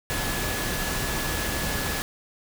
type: tone in noise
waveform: sine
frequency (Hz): 1703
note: G#6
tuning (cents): +43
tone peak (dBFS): -35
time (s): 0.1-2.02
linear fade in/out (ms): 0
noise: pink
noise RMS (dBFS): -28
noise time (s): 0.1-2.02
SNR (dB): -10
effects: none